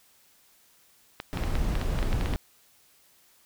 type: clicks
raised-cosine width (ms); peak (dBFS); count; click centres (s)
0.3; -17; 12; 1.201 / 1.373 / 1.437 / 1.554 / 1.754 / 1.814 / 1.989 / 2.028 / 2.129 / 2.211 / 2.259 / 2.337
type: noise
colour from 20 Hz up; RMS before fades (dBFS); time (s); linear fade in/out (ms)
brown; -27; 1.33-2.36; 0
effects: white hiss -61 dBFS RMS until 3.45 s